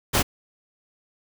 pink noise, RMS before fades -20 dBFS, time 0.13-0.23 s, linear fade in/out 20 ms, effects none

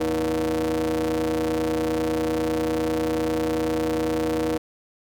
40% pulse ring-modulated tone, 82.41 Hz, E2, in tune, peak -18 dBFS, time 0-4.58 s, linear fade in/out 10 ms, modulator 397 Hz, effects none

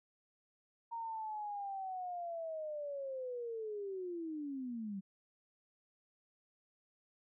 sine linear sweep, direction down, 932.3 to 188 Hz, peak -39 dBFS, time 0.91-5.01 s, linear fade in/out 20 ms, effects none

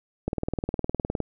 click train, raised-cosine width 2 ms, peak -13 dBFS, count 19, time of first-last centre 0.28-1.203 s, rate 19.5 Hz, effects none

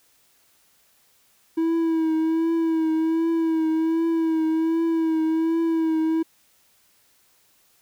triangle tone with vibrato, 324.3 Hz, E4, 28 cents flat, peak -17 dBFS, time 1.57-6.23 s, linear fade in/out 10 ms, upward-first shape triangle, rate 1.3 Hz, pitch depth 41 cents each way, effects white hiss -61 dBFS RMS until 7.81 s

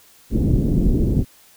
pink low-pass noise, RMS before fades -17 dBFS, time 0.3-1.25 s, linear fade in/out 50 ms, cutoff 350 Hz, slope 24 dB/octave, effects white hiss -51 dBFS RMS until 1.56 s

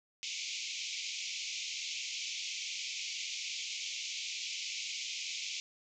pink band-pass noise, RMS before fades -40 dBFS, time 0.23-5.6 s, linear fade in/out 0 ms, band 2200 to 7100 Hz, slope 96 dB/octave, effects none

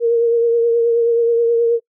sine tone with vibrato, 466.2 Hz, A#4, in tune, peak -11 dBFS, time 0-1.8 s, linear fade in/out 50 ms, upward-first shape triangle, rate 9.4 Hz, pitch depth 29 cents each way, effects noise-tail reverb RT60 0.1 s tail -24 dB re dry

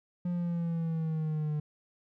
triangle exponential sweep, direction down, 177.3 to 149.6 Hz, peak -27 dBFS, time 0.25-1.6 s, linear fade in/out 5 ms, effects none

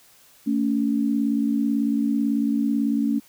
sine tone pair together, 223.6 / 281.7 Hz, A3 / C#4, +28 / +28 cents, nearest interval major third, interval 400 cents, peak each -22 dBFS, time 0.46-3.2 s, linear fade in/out 20 ms, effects white hiss -54 dBFS RMS until 3.28 s

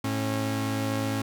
sawtooth tone pair together, 108.63 / 272.4 Hz, A2 / C#4, -22 / -30 cents, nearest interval octave + major third, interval 1592 cents, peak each -25 dBFS, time 0.04-1.22 s, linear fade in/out 5 ms, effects none

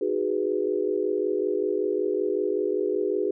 sine chord, G# minor seventh, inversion second, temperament equal, 311.1 / 370 / 415.3 / 493.9 Hz, D#4 / F#4 / G#4 / B4, 0 / 0 / 0 / 0 cents, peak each -32 / -27 / -26 / -31 dBFS, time 0.01-3.31 s, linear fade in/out 5 ms, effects none

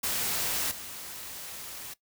white noise with level steps, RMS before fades -30 / -41 dBFS, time 0.03-1.94 s, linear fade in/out 10 ms, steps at 0.71 s, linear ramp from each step 5 ms, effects noise-tail reverb RT60 0.1 s tail -18 dB re dry

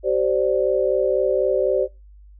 sine chord, G suspended fourth, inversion none, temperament equal with one note detuned, 384.4 / 523.3 / 587.3 Hz, G4 / C5 / D5, -34 / 0 / 0 cents, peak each -21 / -21 / -21 dBFS, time 0.03-1.88 s, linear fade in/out 50 ms, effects noise-tail reverb RT60 0.2 s tail -18 dB re dry + added 50 Hz sine -43 dBFS peak until 2.39 s

